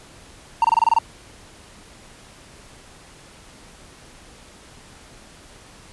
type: tone bursts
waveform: triangle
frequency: 918 Hz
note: A#5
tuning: 27 cents flat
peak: -10 dBFS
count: 8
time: 0.62-0.987 s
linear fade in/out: 2 ms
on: 24 ms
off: 25 ms
effects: pink hiss -46 dBFS RMS until 5.92 s + resampled to 24000 Hz